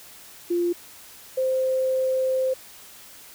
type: tone pair in turn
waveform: sine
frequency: 347.6 / 520.8 Hz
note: F4 / C5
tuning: -8 / -8 cents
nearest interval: perfect fifth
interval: 700 cents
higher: second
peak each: -20 dBFS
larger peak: neither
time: 0.5-0.73 / 1.37-2.54 s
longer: second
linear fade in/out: 10 ms
effects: white hiss -46 dBFS RMS until 3.34 s